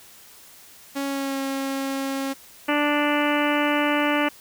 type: tone with pitch glide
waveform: sawtooth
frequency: 277.2 to 271.5 Hz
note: C#4 to C#4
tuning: 0 to -36 cents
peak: -21 dBFS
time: 0.95-2.34 s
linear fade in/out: 20 ms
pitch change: -36 cents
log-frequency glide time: 1.05-1.39 s
type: harmonic tone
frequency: 293.7 Hz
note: D4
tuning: in tune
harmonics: 1 / 2 / 3 / 4 / 5 / 6 / 7 / 8 / 9 / 10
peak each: -23 / -26 / -28 / -29 / -30 / -31 / -31 / -32 / -33 / -33 dBFS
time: 2.68-4.29 s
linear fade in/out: 10 ms
effects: white hiss -48 dBFS RMS until 4.4 s